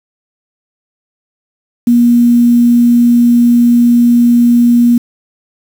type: tone with quantisation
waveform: sine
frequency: 238.7 Hz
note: A#3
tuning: 41 cents sharp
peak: -4 dBFS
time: 1.87-4.98 s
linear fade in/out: 5 ms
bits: 5
effects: none